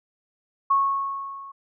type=tone with level ramp; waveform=sine; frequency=1100 Hz; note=C#6; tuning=14 cents flat; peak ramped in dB=-15 to -38 dBFS; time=0.7-1.52 s; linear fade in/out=10 ms; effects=none